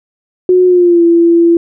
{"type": "tone with pitch glide", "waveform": "sine", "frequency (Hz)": [364.8, 338.4], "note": ["F#4", "E4"], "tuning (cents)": [-24, 45], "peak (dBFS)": -4, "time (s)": [0.49, 1.57], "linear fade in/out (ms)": 2, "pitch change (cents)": -131, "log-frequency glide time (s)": [0.66, 1.03], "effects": []}